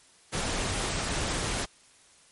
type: noise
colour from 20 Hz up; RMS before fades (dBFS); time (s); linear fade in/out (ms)
pink; -30; 0.32-1.66; 20
effects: white hiss -58 dBFS RMS until 2.31 s + MP3 48 kbps